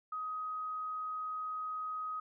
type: tone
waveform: sine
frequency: 1258 Hz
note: D#6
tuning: 19 cents sharp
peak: -36 dBFS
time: 0.12-2.2 s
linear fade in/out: 5 ms
effects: none